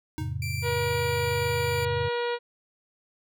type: tone with exponential decay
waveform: square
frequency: 311.1 Hz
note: D#4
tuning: in tune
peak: -30 dBFS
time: 0.18-0.41 s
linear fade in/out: 0 ms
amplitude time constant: 48 ms
type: chord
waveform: sine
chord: F augmented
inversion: none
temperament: just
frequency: 87.31 / 109.13 / 136.42 Hz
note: F2 / A2 / C#3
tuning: 0 / -14 / -27 cents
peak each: -33 dBFS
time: 0.18-2.09 s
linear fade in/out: 10 ms
type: tone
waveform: sawtooth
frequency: 2349 Hz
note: D7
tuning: in tune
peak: -30 dBFS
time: 0.42-1.85 s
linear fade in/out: 2 ms
type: harmonic tone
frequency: 478.7 Hz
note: A#4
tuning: 46 cents sharp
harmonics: 1 / 2 / 3 / 4 / 5 / 6 / 7 / 8 / 9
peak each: -27 / -33 / -37 / -39 / -41 / -43 / -44 / -45 / -46 dBFS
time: 0.62-2.39 s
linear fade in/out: 50 ms
effects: none